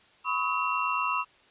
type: tone cluster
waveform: sine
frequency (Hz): 998 / 1106 / 1276 / 2725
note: B5 / C#6 / D#6 / F7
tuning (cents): +18 / -4 / +43 / -43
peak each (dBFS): -31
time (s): 0.24-1.25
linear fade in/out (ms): 50
effects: white hiss -59 dBFS RMS until 1.5 s + resampled to 8000 Hz